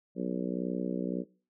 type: harmonic tone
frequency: 61.74 Hz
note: B1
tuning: in tune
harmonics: 3 / 4 / 5 / 6 / 7 / 8 / 9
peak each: -34 / -36 / -38 / -40 / -41 / -42 / -43 dBFS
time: 0.15-1.25 s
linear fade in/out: 50 ms
effects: noise-tail reverb RT60 0.4 s tail -22 dB re dry